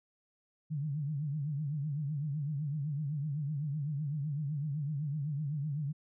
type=tone with vibrato; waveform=sine; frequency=146.83 Hz; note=D3; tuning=in tune; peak=-32 dBFS; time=0.7-5.93 s; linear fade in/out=20 ms; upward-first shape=triangle; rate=7.9 Hz; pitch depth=150 cents each way; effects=none